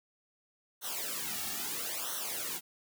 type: noise with flanger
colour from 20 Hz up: white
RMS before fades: -37 dBFS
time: 0.81-2.61 s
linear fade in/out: 50 ms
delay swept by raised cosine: 0.41 to 2.01 ms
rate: 0.76 Hz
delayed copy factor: -1
effects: none